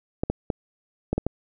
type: clicks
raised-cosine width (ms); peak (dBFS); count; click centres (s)
2; -10; 6; 0.235 / 0.3 / 0.502 / 1.13 / 1.18 / 1.266
effects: none